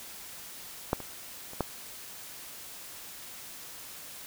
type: clicks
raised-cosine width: 1 ms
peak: -11 / -26 / -30 / -13 dBFS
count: 4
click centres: 0.931 / 1.003 / 1.534 / 1.607 s
effects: white hiss -45 dBFS RMS until 4.26 s